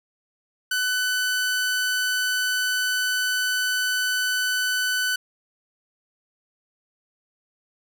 sawtooth tone, 1500 Hz, F#6, 23 cents sharp, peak -18 dBFS, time 0.71-5.16 s, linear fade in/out 5 ms, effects none

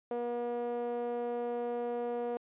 sawtooth tone with band-pass filter, 239.9 Hz, A#3, 50 cents sharp, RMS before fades -35 dBFS, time 0.11-2.37 s, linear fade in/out 0 ms, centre 560 Hz, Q 4.9, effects resampled to 8000 Hz

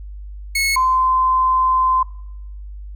sawtooth / sine tone pair in turn, 2189 / 1033.1 Hz, C#7 / C6, -22 / -22 cents, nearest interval octave + minor second, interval 1300 cents, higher first, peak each -13 dBFS, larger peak neither, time 0.55-0.76 / 0.76-2.03 s, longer second, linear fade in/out 5 ms, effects noise-tail reverb RT60 0.8 s tail -21 dB re dry + added 50 Hz sine -30 dBFS peak until 2.95 s

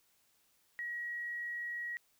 sine tone, 1907 Hz, A#6, 39 cents sharp, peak -37 dBFS, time 0.79-1.97 s, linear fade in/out 0 ms, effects white hiss -72 dBFS RMS until 2.19 s

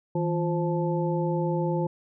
harmonic tone with a mistuned harmonic, 174.61 Hz, F3, in tune, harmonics 1 / 2 / 3 / 5, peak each -26 / -29 / -31 / -33 dBFS, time 0.15-1.87 s, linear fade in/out 5 ms, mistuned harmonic 1, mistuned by -130 cents, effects none

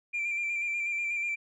sine tone with vibrato, 2369 Hz, D7, 14 cents sharp, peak -27 dBFS, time 0.13-1.36 s, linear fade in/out 20 ms, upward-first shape square, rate 8.2 Hz, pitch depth 24 cents each way, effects tanh soft clip ceiling -26 dBFS

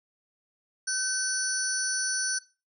sine tone cluster, 1530 / 4446 / 5440 / 5960 / 9450 Hz, G6 / C#8 / F8 / F#8 / D9, -42 / +4 / -46 / +12 / +10 cents, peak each -32 / -37 / -36 / -30 / -34 dBFS, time 0.87-2.39 s, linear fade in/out 10 ms, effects noise-tail reverb RT60 0.3 s tail -18 dB re dry

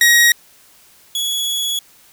sawtooth tone pair in turn, 1892 / 3371 Hz, A#6 / G#7, +25 / +25 cents, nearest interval minor seventh, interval 1000 cents, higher second, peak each -5 / -15 dBFS, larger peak first, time 0.01-0.32 / 1.15-1.79 s, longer second, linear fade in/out 2 ms, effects white hiss -49 dBFS RMS until 2.12 s

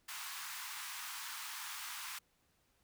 pink high-pass noise, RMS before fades -45 dBFS, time 0.08-2.19 s, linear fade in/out 10 ms, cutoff 920 Hz, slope 48 dB/octave, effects pink hiss -75 dBFS RMS until 2.83 s

